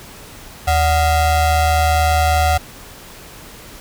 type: ring-modulated tone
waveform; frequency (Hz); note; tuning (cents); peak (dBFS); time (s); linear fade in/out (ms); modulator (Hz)
square; 329.6; E4; 0; -10; 0.67-2.58; 10; 407
effects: pink hiss -38 dBFS RMS until 3.8 s